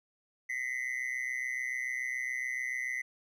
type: tone with amplitude modulation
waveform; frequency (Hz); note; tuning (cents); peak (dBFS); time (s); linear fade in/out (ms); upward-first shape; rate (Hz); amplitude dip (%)
triangle; 2015; B6; +34; -27; 0.49-3.02; 10; sine; 127; 90
effects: none